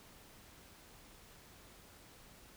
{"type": "silence", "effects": ["pink hiss -59 dBFS RMS until 2.56 s"]}